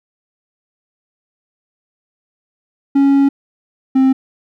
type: tone pair in turn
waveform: triangle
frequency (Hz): 277.2 / 264.2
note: C#4 / C4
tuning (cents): 0 / +17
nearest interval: minor second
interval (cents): 83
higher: first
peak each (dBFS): -6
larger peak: neither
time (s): 2.95-3.29 / 3.95-4.13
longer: first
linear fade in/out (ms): 10
effects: none